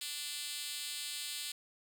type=tone with high-pass filter; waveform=5% pulse; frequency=293.7 Hz; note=D4; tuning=in tune; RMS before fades=-41 dBFS; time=0.01-1.52 s; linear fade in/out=5 ms; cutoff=4500 Hz; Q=1.4; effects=none